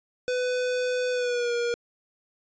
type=tone with pitch glide; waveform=square; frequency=499.8 to 475.6 Hz; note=B4 to A#4; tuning=+21 to +35 cents; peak=-25 dBFS; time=0.28-1.74 s; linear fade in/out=0 ms; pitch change=-86 cents; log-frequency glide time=1.11-1.53 s; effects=resampled to 16000 Hz